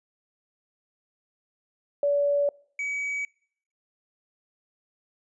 sine / triangle tone pair in turn, 573 / 2272 Hz, D5 / C#7, -43 / +42 cents, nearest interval 2 octaves, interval 2385 cents, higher second, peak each -20 / -26 dBFS, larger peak first, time 2.03-2.49 / 2.79-3.25 s, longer neither, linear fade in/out 2 ms, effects noise-tail reverb RT60 0.6 s tail -25 dB re dry + resampled to 22050 Hz

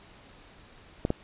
clicks, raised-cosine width 2 ms, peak -12 dBFS, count 2, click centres 1.051 / 1.104 s, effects pink hiss -53 dBFS RMS until 1.23 s + resampled to 8000 Hz

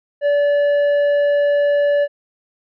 sine tone with tanh clipping, 577 Hz, D5, 31 cents flat, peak -14 dBFS, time 0.21-2.08 s, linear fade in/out 50 ms, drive 7 dB, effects none

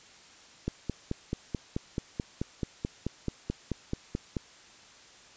click train, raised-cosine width 3 ms, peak -17 dBFS, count 18, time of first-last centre 0.68-4.368 s, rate 4.61 Hz, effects white hiss -54 dBFS RMS until 5.36 s + resampled to 16000 Hz

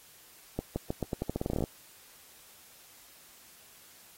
accelerating click train, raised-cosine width 2 ms, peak -17 dBFS, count 17, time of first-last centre 0.59-1.639 s, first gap 170 ms, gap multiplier 0.85, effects white hiss -56 dBFS RMS until 4.17 s + AAC 48 kbps

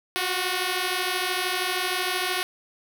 5% pulse beating tone pair, 360 / 373 Hz, F#4 / F#4, -47 / +14 cents, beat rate 13 Hz, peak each -16 dBFS, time 0.16-2.43 s, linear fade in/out 0 ms, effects 7-bit

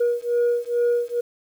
sine beating tone pair, 477.5 / 479.8 Hz, A#4 / A#4, +42 / +50 cents, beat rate 2.3 Hz, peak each -20 dBFS, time 0-1.21 s, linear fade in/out 10 ms, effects tanh soft clip ceiling -15 dBFS + 8-bit

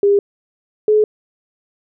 sine tone pair in turn, 403.4 / 426.2 Hz, G4 / G#4, +50 / +45 cents, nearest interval minor second, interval 95 cents, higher second, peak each -9 dBFS, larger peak neither, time 0.03-0.19 / 0.88-1.04 s, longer neither, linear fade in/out 2 ms, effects none

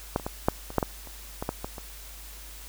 clicks, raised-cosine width 1 ms, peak -10 / -25 / -16 / -6 / -24 / -7 / -11 / -29 / -17 / -13 / -18 / -24 dBFS, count 12, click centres 0.161 / 0.198 / 0.265 / 0.485 / 0.704 / 0.783 / 0.828 / 1.073 / 1.425 / 1.491 / 1.645 / 1.782 s, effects added 50 Hz sine -44 dBFS peak until 2.68 s + white hiss -46 dBFS RMS until 2.68 s

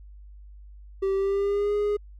triangle tone with pitch glide, 388.3 to 413.8 Hz, G4 to G#4, -16 to -6 cents, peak -20 dBFS, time 1.02-1.97 s, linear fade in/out 10 ms, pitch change +110 cents, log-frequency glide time 1.15-1.74 s, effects added 50 Hz sine -43 dBFS peak until 2.19 s

